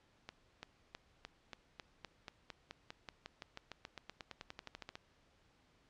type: accelerating click train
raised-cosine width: 0.2 ms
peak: -28 dBFS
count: 29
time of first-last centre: 0.29-4.955 s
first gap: 340 ms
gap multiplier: 0.94
effects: pink hiss -71 dBFS RMS until 5.89 s + low-pass 5000 Hz 12 dB/octave